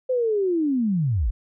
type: linear sweep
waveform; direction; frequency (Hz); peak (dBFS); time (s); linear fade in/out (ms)
sine; down; 521 to 40; -19; 0.09-1.31; 10
effects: none